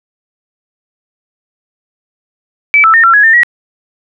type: tone with pitch steps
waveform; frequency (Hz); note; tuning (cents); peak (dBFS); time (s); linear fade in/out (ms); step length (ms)
sine; 2306 / 1319 / 1825 / 1356 / 1673 / 1800 / 1914; D7 / E6 / A#6 / E6 / G#6 / A6 / A#6; -32 / +1 / -37 / +49 / +12 / +39 / +45; -3; 2.74-3.433; 0; 99
effects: none